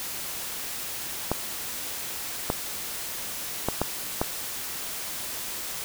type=clicks; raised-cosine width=1 ms; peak=-9 dBFS; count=5; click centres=1.316 / 2.501 / 3.686 / 3.816 / 4.215 s; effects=white hiss -34 dBFS RMS until 5.84 s